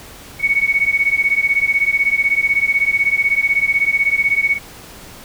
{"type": "beating tone pair", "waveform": "sine", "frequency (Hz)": [2217, 2233], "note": ["C#7", "C#7"], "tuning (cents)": [0, 12], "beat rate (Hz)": 16, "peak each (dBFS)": -16, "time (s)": [0.39, 4.59], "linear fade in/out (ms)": 50, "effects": ["pink hiss -38 dBFS RMS until 5.24 s"]}